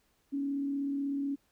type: tone with frequency modulation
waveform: sine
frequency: 279.2 Hz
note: C#4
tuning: 13 cents sharp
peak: -30 dBFS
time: 0.32-1.36 s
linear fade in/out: 20 ms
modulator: 36.2 Hz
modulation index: 0.27
effects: pink hiss -72 dBFS RMS until 1.51 s